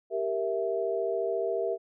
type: chord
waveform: sine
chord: E diminished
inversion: first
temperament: equal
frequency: 392 / 466.2 / 659.3 Hz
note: G4 / Bb4 / E5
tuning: 0 / 0 / 0 cents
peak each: -31 dBFS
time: 0.1-1.78 s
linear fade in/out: 50 ms
effects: none